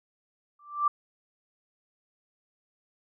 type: tone with exponential growth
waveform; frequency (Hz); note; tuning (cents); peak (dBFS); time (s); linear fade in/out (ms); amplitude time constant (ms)
sine; 1174.7; D6; 0; -18; 0.59-0.88; 5; 62
effects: none